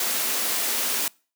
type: high-pass noise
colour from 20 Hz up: white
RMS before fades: -25 dBFS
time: 0-1.08 s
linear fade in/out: 2 ms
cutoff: 200 Hz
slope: 48 dB/octave
effects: noise-tail reverb RT60 0.4 s tail -26 dB re dry